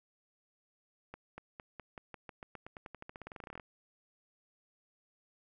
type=accelerating click train; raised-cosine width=0.5 ms; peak=-30 dBFS; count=28; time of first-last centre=1.14-3.598 s; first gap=240 ms; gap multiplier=0.91; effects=none